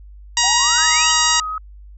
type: harmonic tone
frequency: 950 Hz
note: A#5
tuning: 33 cents sharp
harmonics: 1 / 2 / 3 / 4 / 5 / 6 / 7 / 8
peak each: -22 / -22 / -22 / -22 / -22 / -22 / -22 / -22 dBFS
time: 0.37-1.4 s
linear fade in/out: 2 ms
type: exponential sweep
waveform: sine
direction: up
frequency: 716 to 3136 Hz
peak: -22 dBFS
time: 0.43-1.12 s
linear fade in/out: 10 ms
type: tone with vibrato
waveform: sine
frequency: 1266 Hz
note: D#6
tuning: 30 cents sharp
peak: -22 dBFS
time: 0.78-1.58 s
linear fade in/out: 2 ms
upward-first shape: sine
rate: 4 Hz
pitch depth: 11 cents each way
effects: added 50 Hz sine -37 dBFS peak until 1.97 s